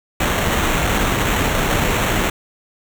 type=noise with sample-and-hold; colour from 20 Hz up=pink; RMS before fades=-18 dBFS; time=0.2-2.3 s; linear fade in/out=5 ms; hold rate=4900 Hz; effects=none